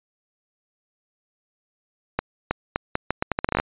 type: accelerating click train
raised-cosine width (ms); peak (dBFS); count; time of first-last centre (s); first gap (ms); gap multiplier
0.5; -6; 15; 2.19-3.6; 320; 0.78
effects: resampled to 8000 Hz